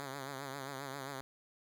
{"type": "tone with vibrato", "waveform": "5% pulse", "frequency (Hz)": 137, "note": "C#3", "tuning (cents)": -20, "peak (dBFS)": -30, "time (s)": [0, 1.21], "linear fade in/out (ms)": 0, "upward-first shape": "triangle", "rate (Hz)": 7.5, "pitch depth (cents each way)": 90, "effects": []}